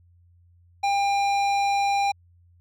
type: tone with hard clipping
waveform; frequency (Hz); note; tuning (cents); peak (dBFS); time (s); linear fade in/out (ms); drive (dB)
triangle; 800; G5; +35; -22; 0.83-2.12; 10; 17
effects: added 87 Hz sine -54 dBFS peak until 2.6 s